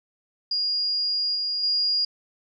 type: tone with level steps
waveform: sine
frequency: 4848 Hz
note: D#8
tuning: 46 cents flat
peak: -22 / -24 / -20 dBFS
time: 0.51-2.05 s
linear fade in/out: 5 ms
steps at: 1.35 / 1.63 s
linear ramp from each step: 5 ms
effects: none